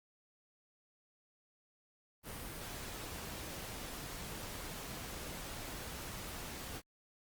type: noise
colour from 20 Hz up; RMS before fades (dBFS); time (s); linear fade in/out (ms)
pink; -45; 2.23-6.82; 50
effects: Opus 32 kbps